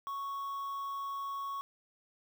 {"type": "tone with quantisation", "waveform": "triangle", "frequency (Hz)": 1108, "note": "C#6", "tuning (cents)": -1, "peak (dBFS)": -34, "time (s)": [0.07, 1.61], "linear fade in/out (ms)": 0, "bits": 9, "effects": []}